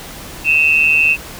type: tone pair together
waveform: sine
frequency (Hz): 2554 / 2706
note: D#7 / E7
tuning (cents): +45 / +45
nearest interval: minor second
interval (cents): 100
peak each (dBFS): -12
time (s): 0.44-1.17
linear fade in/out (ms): 50
effects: pink hiss -32 dBFS RMS until 1.39 s